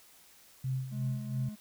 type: tone with tremolo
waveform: sine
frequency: 130.81 Hz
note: C3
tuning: in tune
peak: -29 dBFS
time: 0.64-1.49 s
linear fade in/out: 5 ms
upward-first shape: sine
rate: 2.9 Hz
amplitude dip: 70%
type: tone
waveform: triangle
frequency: 211.4 Hz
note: G#3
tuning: 31 cents sharp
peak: -38 dBFS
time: 0.91-1.56 s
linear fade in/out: 20 ms
effects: white hiss -59 dBFS RMS until 1.6 s